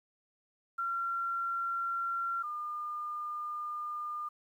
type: tone pair in turn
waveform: sine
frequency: 1370 / 1207.1 Hz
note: F6 / D6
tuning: -34 / +47 cents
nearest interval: major second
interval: 219 cents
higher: first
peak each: -31 / -35 dBFS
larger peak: first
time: 0.78-2.43 / 2.43-4.29 s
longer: second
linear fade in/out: 10 ms
effects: 11-bit